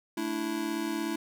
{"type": "chord", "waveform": "square", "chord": "A suspended fourth", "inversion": "none", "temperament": "just", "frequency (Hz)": [220, 293.3, 330], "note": ["A3", "D4", "E4"], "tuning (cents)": [0, -2, 2], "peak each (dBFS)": [-38, -36, -33], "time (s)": [0.17, 1.16], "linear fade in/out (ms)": 5, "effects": []}